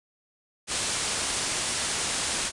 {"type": "low-pass noise", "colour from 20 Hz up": "white", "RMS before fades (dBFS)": -29, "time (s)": [0.67, 2.52], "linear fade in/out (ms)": 50, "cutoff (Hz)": 10000, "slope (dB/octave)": 96, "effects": ["resampled to 24000 Hz"]}